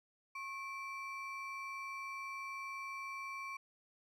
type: ring-modulated tone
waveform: triangle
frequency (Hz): 1710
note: A6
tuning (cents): -50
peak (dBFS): -37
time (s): 0.35-3.57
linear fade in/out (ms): 5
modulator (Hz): 623
effects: none